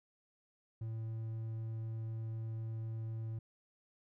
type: tone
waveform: triangle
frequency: 112 Hz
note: A2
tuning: 31 cents sharp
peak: -36 dBFS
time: 0.81-3.39 s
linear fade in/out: 5 ms
effects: none